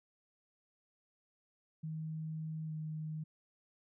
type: tone with pitch glide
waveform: sine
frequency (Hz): 157.8 to 155.72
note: D#3 to D#3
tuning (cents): +25 to +2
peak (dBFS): -38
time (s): 1.83-3.24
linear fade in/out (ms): 10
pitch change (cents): -23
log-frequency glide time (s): 2.66-2.72
effects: none